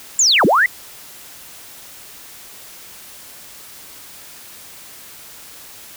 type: linear two-way sweep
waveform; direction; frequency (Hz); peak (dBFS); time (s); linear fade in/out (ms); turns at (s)
sine; down then up; 7440 to 152.7 to 2060; -10; 0.19-0.66; 2; 0.45
effects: white hiss -39 dBFS RMS until 5.96 s